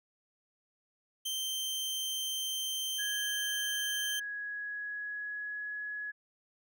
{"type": "tone", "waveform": "sawtooth", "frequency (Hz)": 3127, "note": "G7", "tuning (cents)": -5, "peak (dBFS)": -30, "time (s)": [1.25, 4.2], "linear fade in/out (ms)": 10}
{"type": "tone with pitch glide", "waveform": "sine", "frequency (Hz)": [1661.2, 1686.3], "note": ["G#6", "G#6"], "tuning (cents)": [0, 26], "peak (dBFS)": -36, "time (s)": [2.98, 6.12], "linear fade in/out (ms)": 20, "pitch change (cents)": 26, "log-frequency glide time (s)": [3.86, 5.78]}
{"effects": []}